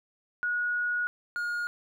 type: tone pair in turn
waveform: sine / triangle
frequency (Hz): 1453 / 1430.5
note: F#6 / F6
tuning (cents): -32 / +41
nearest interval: unison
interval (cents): 27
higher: first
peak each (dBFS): -26 / -27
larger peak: first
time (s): 0.43-1.07 / 1.36-1.67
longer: first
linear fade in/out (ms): 0
effects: none